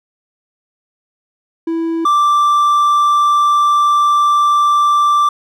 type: tone pair in turn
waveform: triangle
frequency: 329.6 / 1174.6 Hz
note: E4 / D6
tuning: 0 / 0 cents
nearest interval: octave + minor seventh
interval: 2200 cents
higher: second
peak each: -13 / -7 dBFS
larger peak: second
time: 1.67-2.05 / 2.05-5.29 s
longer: second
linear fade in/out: 5 ms
effects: none